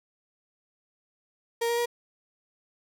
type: tone with pitch steps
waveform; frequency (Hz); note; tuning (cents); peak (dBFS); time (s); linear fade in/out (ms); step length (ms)
35% pulse; 466.2 / 471.3 / 476.5; A#4 / A#4 / A#4; 0 / +19 / +38; -23; 1.61-1.859; 10; 83
effects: none